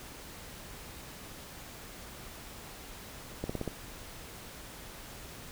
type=slowing click train; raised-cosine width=2 ms; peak=-20 dBFS; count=5; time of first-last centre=3.44-3.677 s; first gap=55 ms; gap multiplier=1.05; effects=pink hiss -47 dBFS RMS until 5.51 s